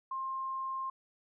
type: tone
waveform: sine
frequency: 1060 Hz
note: C6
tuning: 22 cents sharp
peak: -34 dBFS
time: 0.11-0.9 s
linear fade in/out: 5 ms
effects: none